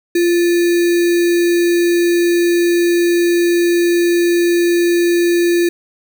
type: tone with sample-and-hold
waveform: sine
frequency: 345.3 Hz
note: F4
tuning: 20 cents flat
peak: -10 dBFS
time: 0.15-5.69 s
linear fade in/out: 5 ms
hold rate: 2100 Hz
effects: none